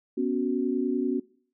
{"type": "chord", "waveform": "sine", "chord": "B suspended second", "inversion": "none", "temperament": "equal", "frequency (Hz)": [246.9, 277.2, 370], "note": ["B3", "C#4", "F#4"], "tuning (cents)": [0, 0, 0], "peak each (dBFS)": -28, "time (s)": [0.17, 1.2], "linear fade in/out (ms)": 10, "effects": ["noise-tail reverb RT60 0.5 s tail -21 dB re dry"]}